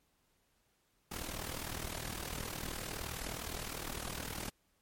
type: noise with amplitude modulation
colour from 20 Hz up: pink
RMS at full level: -38 dBFS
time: 1.11-4.5 s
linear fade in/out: 10 ms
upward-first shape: sine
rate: 39.5 Hz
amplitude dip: 75%
effects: pink hiss -75 dBFS RMS until 4.81 s + MP3 64 kbps